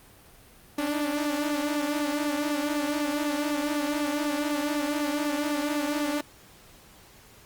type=tone with flanger; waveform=sawtooth; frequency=293.7 Hz; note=D4; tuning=in tune; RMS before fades=-28 dBFS; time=0.78-6.21 s; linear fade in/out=5 ms; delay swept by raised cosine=2 to 8 ms; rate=4 Hz; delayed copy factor=-0.55; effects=pink hiss -53 dBFS RMS until 7.45 s + Opus 32 kbps